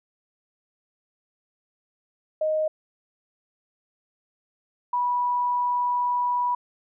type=tone pair in turn; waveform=sine; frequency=622.3 / 978.5 Hz; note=D#5 / B5; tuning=0 / -16 cents; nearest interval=minor sixth; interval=784 cents; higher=second; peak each=-21 dBFS; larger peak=neither; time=2.41-2.68 / 4.93-6.55 s; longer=second; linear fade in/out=5 ms; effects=none